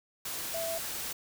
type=tone in noise; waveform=sine; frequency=662 Hz; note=E5; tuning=7 cents sharp; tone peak=-33 dBFS; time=0.54-0.78 s; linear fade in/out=5 ms; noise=white; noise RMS=-37 dBFS; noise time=0.25-1.13 s; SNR=+1 dB; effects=none